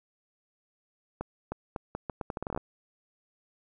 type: accelerating click train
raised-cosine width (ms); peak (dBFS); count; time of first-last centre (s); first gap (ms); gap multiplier
1; -19; 15; 1.21-2.576; 310; 0.78
effects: none

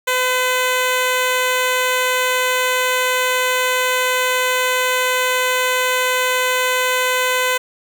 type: tone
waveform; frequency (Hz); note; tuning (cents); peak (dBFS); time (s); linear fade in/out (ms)
10% pulse; 507; B4; +45; -7; 0.07-7.58; 10
effects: none

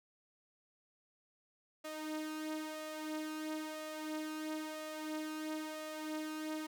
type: tone with flanger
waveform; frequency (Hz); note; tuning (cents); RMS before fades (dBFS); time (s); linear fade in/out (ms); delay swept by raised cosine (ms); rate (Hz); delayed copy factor
sawtooth; 310; D#4; -6; -42; 1.84-6.67; 10; 1.5 to 4; 1; +0.55
effects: none

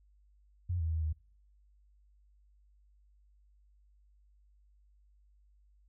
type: tone with pitch steps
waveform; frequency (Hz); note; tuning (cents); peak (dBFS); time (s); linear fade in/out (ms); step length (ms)
sine; 88.4 / 80.8 / 80 / 77.6; F2 / E2 / D#2 / D#2; +22 / -34 / +49 / -4; -30; 0.69-1.13; 10; 110
effects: noise-tail reverb RT60 0.5 s tail -25 dB re dry + added 50 Hz sine -62 dBFS peak until 5.88 s

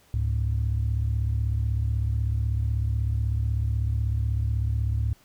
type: tone pair together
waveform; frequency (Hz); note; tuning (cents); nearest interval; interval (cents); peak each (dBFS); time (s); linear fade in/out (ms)
sine; 71.1 / 107.25; C#2 / A2; +45 / -44; perfect fifth; 711; -24; 0.14-5.13; 0
effects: tanh soft clip ceiling -17 dBFS + pink hiss -59 dBFS RMS until 5.24 s

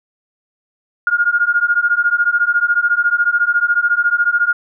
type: beating tone pair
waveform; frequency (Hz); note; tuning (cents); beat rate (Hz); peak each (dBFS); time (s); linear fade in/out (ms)
sine; 1415 / 1429; F6 / F6; +22 / +39; 14; -15; 1.07-4.53; 2
effects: none

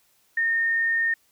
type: tone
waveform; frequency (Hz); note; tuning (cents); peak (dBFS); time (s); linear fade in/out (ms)
sine; 1831; A#6; -32; -20; 0.37-1.14; 5
effects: white hiss -64 dBFS RMS until 1.31 s

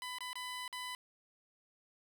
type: tone with dropouts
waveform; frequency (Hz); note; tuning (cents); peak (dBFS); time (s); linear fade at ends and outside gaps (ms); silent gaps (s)
15% pulse; 1000; B5; +21; -34; 0.02-0.95; 1; 0.185-0.206 / 0.331-0.355 / 0.679-0.727
effects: 11-bit

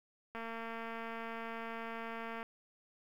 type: click train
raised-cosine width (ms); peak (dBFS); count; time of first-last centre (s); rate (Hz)
0.5; -29; 475; 0.35-2.429; 228
effects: 10-bit

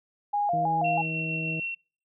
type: tone with vibrato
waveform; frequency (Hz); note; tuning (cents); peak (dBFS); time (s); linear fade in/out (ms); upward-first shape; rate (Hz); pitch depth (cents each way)
sine; 758; F#5; +42; -23; 0.33-1.02; 10; square; 3.1; 140
type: harmonic tone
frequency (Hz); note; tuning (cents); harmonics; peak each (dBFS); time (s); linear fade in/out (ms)
160.5; E3; -46; 1 / 2 / 3 / 4; -32 / -38 / -42 / -44; 0.53-1.6; 5
type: tone with tremolo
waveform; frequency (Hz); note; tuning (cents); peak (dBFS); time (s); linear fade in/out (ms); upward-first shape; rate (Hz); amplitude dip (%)
sine; 2721; F7; -46; -28; 0.84-1.75; 10; triangle; 6.5; 30
effects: noise-tail reverb RT60 0.4 s tail -26 dB re dry

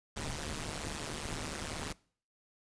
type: noise with amplitude modulation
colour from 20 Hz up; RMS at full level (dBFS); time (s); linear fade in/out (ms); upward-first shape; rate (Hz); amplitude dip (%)
pink; -35; 0.16-1.93; 10; sine; 151; 100
effects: noise-tail reverb RT60 0.5 s tail -23 dB re dry + resampled to 22050 Hz

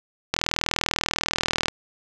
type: click train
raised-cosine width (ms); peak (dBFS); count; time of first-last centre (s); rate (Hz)
0.2; -4; 55; 0.34-1.683; 40.2
effects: none

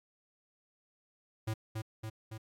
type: tone with echo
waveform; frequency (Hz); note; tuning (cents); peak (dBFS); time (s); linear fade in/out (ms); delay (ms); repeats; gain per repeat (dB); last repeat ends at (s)
square; 110; A2; 0; -33; 1.47-1.54; 10; 280; 3; -3; 2.38
effects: AAC 48 kbps

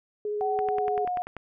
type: tone with vibrato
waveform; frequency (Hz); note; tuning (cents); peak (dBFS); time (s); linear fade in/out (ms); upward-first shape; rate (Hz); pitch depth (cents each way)
sine; 418; G#4; +11; -27; 0.25-1.05; 2; square; 15; 10
type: tone with pitch glide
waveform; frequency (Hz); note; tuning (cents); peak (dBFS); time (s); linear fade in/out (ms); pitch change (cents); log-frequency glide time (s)
sine; 754 to 721.6; F#5 to F#5; +32 to -44; -26; 0.41-1.22; 0; -76; 0.57-1.1
type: click train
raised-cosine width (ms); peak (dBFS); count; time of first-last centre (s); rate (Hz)
0.5; -21; 9; 0.59-1.367; 10.3
effects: none

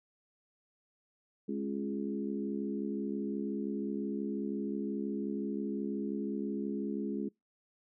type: harmonic tone with a mistuned harmonic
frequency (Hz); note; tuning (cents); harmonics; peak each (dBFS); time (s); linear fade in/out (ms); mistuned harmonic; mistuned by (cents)
69.4; C#2; +3; 3 / 4 / 5 / 6; -36 / -38 / -40 / -42; 1.48-7.29; 10; 4; -23
effects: noise-tail reverb RT60 0.2 s tail -26 dB re dry

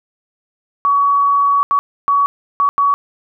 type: tone bursts at uneven times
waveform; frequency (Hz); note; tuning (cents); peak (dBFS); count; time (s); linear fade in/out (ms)
sine; 1129; C#6; +31; -10; 5; 0.85-1.63 / 1.71-1.79 / 2.08-2.26 / 2.6-2.69 / 2.78-2.94; 0
effects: none

